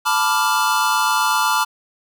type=chord; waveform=square; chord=B half-diminished seventh; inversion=third; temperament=equal; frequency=880 / 987.8 / 1174.7 / 1396.9 Hz; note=A5 / B5 / D6 / F6; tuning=0 / 0 / 0 / 0 cents; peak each=-22 dBFS; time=0.05-1.65 s; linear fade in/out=20 ms; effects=none